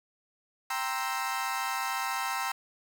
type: chord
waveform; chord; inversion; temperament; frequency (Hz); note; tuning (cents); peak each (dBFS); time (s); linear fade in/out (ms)
30% pulse; C dominant seventh; second; equal; 784 / 932.3 / 1046.5 / 1318.5; G5 / Bb5 / C6 / E6; 0 / 0 / 0 / 0; -33; 0.7-2.52; 5
effects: none